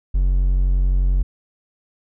triangle tone, 45.77 Hz, F#1, 18 cents flat, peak -12 dBFS, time 0.14-1.23 s, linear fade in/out 10 ms, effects none

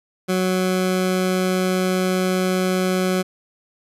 20% pulse tone, 185 Hz, F#3, in tune, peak -13 dBFS, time 0.28-3.23 s, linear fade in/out 20 ms, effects resampled to 32000 Hz

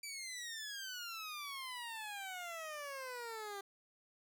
15% pulse exponential sweep, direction down, 2337 to 391.9 Hz, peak -37 dBFS, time 0.03-3.61 s, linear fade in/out 5 ms, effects none

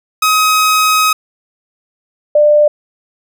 sawtooth / sine tone pair in turn, 1266 / 595.4 Hz, D#6 / D5, +30 / +24 cents, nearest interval octave + minor second, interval 1306 cents, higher first, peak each -5 dBFS, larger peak neither, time 0.22-1.13 / 2.35-2.68 s, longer first, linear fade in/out 5 ms, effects none

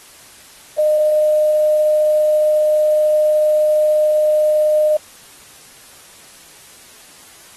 sine tone with quantisation, 610 Hz, D#5, 34 cents flat, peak -11 dBFS, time 0.78-4.97 s, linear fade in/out 5 ms, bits 6, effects white hiss -43 dBFS RMS until 7.56 s + AAC 32 kbps

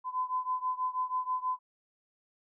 sine beating tone pair, 1013 / 1019.2 Hz, B5 / C6, +44 / -46 cents, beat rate 6.2 Hz, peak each -32 / -34 dBFS, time 0.04-1.59 s, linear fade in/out 50 ms, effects none

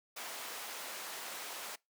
pink high-pass noise, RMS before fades -44 dBFS, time 0.16-1.76 s, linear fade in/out 10 ms, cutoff 640 Hz, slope 12 dB/octave, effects noise-tail reverb RT60 0.2 s tail -24 dB re dry

